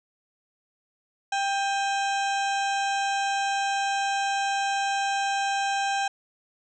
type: harmonic tone with a mistuned harmonic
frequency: 791 Hz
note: G5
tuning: 15 cents sharp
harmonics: 1 / 2 / 3 / 4 / 5 / 7 / 8 / 9 / 10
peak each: -25 / -31 / -35 / -37 / -39 / -42 / -43 / -44 / -45 dBFS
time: 1.32-6.08 s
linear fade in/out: 5 ms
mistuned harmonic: 3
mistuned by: +100 cents
effects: none